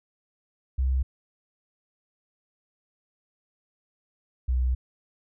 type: tone pair in turn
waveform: sine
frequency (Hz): 65.2 / 62.8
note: C2 / B1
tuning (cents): -5 / +30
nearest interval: minor second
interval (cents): 65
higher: first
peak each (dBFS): -21 / -21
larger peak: neither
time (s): 0.78-1.03 / 4.48-4.75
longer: second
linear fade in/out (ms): 10
effects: none